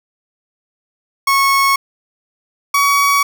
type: tone pair in turn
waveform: 30% pulse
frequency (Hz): 1100 / 1129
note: C#6 / C#6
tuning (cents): -14 / +31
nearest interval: unison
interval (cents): 45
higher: second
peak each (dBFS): -8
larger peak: neither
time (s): 1.27-1.76 / 2.74-3.23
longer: neither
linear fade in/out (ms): 5
effects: none